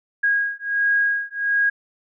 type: beating tone pair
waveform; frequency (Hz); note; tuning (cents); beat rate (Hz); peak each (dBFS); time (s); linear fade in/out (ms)
sine; 1639 / 1640.4; G#6 / G#6; -23 / -22; 1.4; -21; 0.23-1.7; 10
effects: none